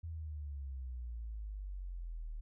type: exponential sweep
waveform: sine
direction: down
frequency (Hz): 83.8 to 37.66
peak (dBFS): -40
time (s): 0.03-2.41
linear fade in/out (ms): 10
effects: none